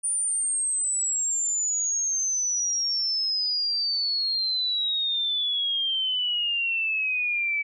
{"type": "exponential sweep", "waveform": "sine", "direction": "down", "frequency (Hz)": [9397, 2289], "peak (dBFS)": -23, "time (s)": [0.03, 7.63], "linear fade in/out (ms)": 20, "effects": []}